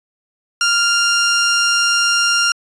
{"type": "tone pair together", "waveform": "sawtooth", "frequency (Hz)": [1397, 2794], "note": ["F6", "F7"], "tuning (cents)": [0, 0], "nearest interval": "octave", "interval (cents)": 1200, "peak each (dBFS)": [-11, -10], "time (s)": [0.61, 2.52], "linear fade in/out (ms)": 2, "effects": ["resampled to 22050 Hz"]}